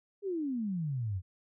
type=exponential sweep; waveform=sine; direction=down; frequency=415.3 to 86.9 Hz; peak=-31 dBFS; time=0.22-1.22 s; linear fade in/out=50 ms; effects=none